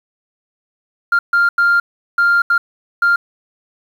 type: tone bursts at uneven times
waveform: sine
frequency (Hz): 1396.9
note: F6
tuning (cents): 0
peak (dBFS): -8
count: 6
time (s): 1.12-1.19 / 1.33-1.49 / 1.58-1.8 / 2.18-2.42 / 2.5-2.58 / 3.02-3.16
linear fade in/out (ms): 5
effects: tanh soft clip ceiling -7 dBFS + 7-bit